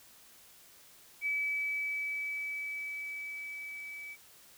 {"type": "tone with level ramp", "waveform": "sine", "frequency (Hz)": 2294, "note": "D7", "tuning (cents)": -41, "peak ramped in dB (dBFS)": [-29, -42], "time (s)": [1.21, 4.17], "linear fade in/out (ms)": 50, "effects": ["white hiss -58 dBFS RMS until 4.57 s"]}